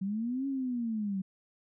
sine linear two-way sweep, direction up then down, 186.6 to 277.2 to 186.6 Hz, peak -30 dBFS, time 0.01-1.22 s, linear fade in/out 10 ms, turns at 0.47 s, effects none

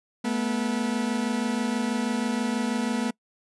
40% pulse tone pair together, 217.7 / 243.9 Hz, A3 / B3, -18 / -21 cents, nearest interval major second, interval 197 cents, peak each -27 / -26 dBFS, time 0.24-3.11 s, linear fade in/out 10 ms, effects noise-tail reverb RT60 0.1 s tail -25 dB re dry + resampled to 24000 Hz

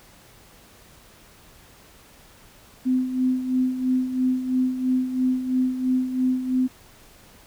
sine tone with tremolo, 256 Hz, C4, 38 cents flat, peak -17 dBFS, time 2.85-6.68 s, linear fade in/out 20 ms, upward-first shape sine, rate 3 Hz, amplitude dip 65%, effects pink hiss -51 dBFS RMS until 7.46 s

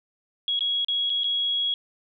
sine tone with dropouts, 3322 Hz, G#7, in tune, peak -22 dBFS, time 0.48-1.74 s, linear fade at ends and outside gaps 1 ms, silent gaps 0.592-0.607 / 0.847-0.884 / 1.096-1.101 / 1.235-1.242 s, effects none

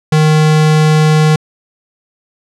square tone, 154.7 Hz, D#3, 10 cents flat, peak -7 dBFS, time 0.12-1.36 s, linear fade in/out 5 ms, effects low-pass 8000 Hz 12 dB/octave

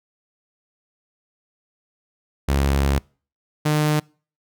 sawtooth tone pair in turn, 69.3 / 151.41 Hz, C#2 / D#3, 0 / -47 cents, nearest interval octave + major second, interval 1353 cents, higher second, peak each -13 dBFS, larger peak neither, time 2.48-2.99 / 3.65-4 s, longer first, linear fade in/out 10 ms, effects noise-tail reverb RT60 0.4 s tail -26 dB re dry

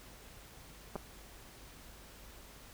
clicks, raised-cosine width 1 ms, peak -25 dBFS, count 2, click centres 0.956 / 0.961 s, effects added 50 Hz sine -58 dBFS peak until 2.73 s + pink hiss -55 dBFS RMS until 2.73 s

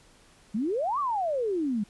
sine exponential two-way sweep, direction up then down, 196 to 1201 to 196 Hz, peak -25 dBFS, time 0.54-1.84 s, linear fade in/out 10 ms, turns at 0.99 s, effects pink hiss -58 dBFS RMS until 1.89 s + resampled to 24000 Hz

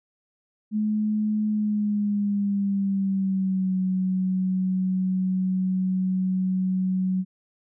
sine tone with pitch glide, 212.9 to 186.41 Hz, G#3 to F#3, +43 to +13 cents, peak -21 dBFS, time 0.71-7.25 s, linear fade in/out 50 ms, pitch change -230 cents, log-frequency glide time 1.48-3.76 s, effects none

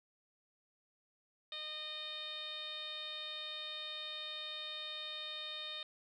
10% pulse tone with low-pass filter, 613 Hz, D#5, 26 cents flat, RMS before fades -44 dBFS, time 1.52-5.83 s, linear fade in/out 2 ms, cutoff 3800 Hz, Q 9, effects none

